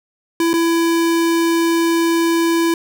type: tone with dropouts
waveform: square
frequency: 333.7 Hz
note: E4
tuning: 21 cents sharp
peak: -14 dBFS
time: 0.4-2.74 s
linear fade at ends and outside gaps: 2 ms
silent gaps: 0.532-0.538 s
effects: none